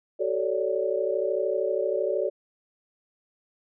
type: chord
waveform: sine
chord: D major seventh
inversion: first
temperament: equal with one note detuned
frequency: 378.9 / 440 / 554.4 / 587.3 Hz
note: F#4 / A4 / C#5 / D5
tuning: +41 / 0 / 0 / 0 cents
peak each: -29 dBFS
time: 0.19-2.3 s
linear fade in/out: 20 ms
effects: none